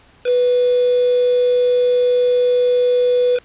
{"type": "tone with quantisation", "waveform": "sine", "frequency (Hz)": 493.9, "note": "B4", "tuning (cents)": 0, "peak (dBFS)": -12, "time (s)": [0.24, 3.4], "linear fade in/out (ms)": 50, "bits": 4, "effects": ["pink hiss -50 dBFS RMS until 3.44 s", "resampled to 8000 Hz"]}